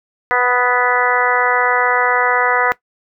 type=harmonic tone with a mistuned harmonic; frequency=246.9 Hz; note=B3; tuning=in tune; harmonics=2 / 3 / 4 / 5 / 6 / 7 / 8; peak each=-20 / -20 / -20 / -20 / -20 / -20 / -20 dBFS; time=0.31-2.72 s; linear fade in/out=0 ms; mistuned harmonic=5; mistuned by=+16 cents; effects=noise-tail reverb RT60 0.1 s tail -18 dB re dry